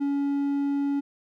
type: tone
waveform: triangle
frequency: 281.8 Hz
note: C#4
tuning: 29 cents sharp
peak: -21 dBFS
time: 0-1.01 s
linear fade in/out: 20 ms
effects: none